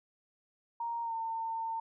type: tone with pitch glide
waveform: sine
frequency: 933 to 904.9 Hz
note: A#5 to A5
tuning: +1 to +48 cents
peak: -33 dBFS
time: 0.8-1.8 s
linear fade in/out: 5 ms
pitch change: -53 cents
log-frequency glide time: 1.03-1.14 s
effects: none